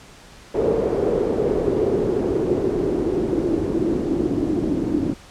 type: noise with low-pass filter sweep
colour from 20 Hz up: white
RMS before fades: -21 dBFS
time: 0.54-5.14 s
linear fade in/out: 10 ms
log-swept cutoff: 460 to 300 Hz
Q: 4.6
effects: pink hiss -45 dBFS RMS until 5.3 s + low-pass 8000 Hz 12 dB/octave